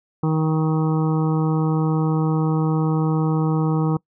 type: harmonic tone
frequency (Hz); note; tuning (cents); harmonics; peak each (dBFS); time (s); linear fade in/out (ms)
157.6; D#3; +23; 1 / 2 / 3 / 5 / 6 / 7 / 8; -18 / -24 / -28 / -32 / -34 / -35 / -36; 0.23-3.97; 5
effects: noise-tail reverb RT60 0.1 s tail -24 dB re dry